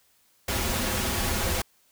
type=noise with comb filter; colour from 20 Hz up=pink; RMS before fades=-27 dBFS; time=0.48-1.62 s; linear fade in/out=5 ms; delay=6.7 ms; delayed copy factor=-0.8; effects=white hiss -64 dBFS RMS until 1.91 s